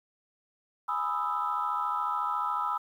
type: chord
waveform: sine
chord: E major seventh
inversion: first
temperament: equal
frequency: 830.6 / 987.8 / 1244.5 / 1318.5 Hz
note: G#5 / B5 / D#6 / E6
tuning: 0 / 0 / 0 / 0 cents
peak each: -36 / -32 / -33 / -31 dBFS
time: 0.88-2.78 s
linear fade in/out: 10 ms
effects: tanh soft clip ceiling -18 dBFS + 10-bit